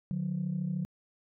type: tone pair together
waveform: sine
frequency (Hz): 149.4 / 182.85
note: D3 / F#3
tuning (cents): +30 / -20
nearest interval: minor third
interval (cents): 350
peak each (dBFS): -33 / -31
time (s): 0.11-0.85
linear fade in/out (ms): 0
effects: tanh soft clip ceiling -24 dBFS